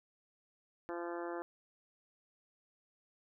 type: harmonic tone with a mistuned harmonic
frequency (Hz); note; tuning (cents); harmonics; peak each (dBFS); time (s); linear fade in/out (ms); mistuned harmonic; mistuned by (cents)
171.9; F3; -27; 2 / 3 / 4 / 5 / 6 / 7 / 8 / 9 / 10; -41 / -45 / -47 / -49 / -51 / -52 / -53 / -54 / -55; 0.89-1.42; 0; 10; +18
effects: none